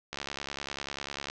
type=click train; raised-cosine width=0.2 ms; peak=-18 dBFS; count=83; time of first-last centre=0.13-1.3 s; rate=70.1 Hz; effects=low-pass 7000 Hz 12 dB/octave